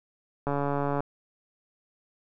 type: click train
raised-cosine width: 1 ms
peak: -15 dBFS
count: 77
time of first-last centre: 0.47-1.005 s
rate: 142 Hz
effects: none